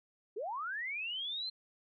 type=linear sweep; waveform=sine; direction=up; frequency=370.2 to 4186 Hz; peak=-36 dBFS; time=0.36-1.5 s; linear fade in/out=10 ms; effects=none